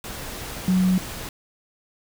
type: tone in noise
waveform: sine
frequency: 185 Hz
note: F#3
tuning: in tune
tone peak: -16 dBFS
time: 0.68-0.98 s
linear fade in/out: 2 ms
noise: pink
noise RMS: -34 dBFS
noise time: 0.04-1.29 s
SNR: +15 dB
effects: none